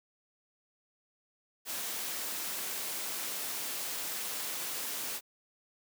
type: noise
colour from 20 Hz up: white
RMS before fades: -37 dBFS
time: 1.65-5.21 s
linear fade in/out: 50 ms
effects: high-pass 200 Hz 12 dB/octave